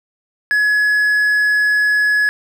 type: tone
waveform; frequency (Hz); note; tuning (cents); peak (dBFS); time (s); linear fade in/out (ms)
triangle; 1691; G#6; +31; -10; 0.51-2.29; 0
effects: 8-bit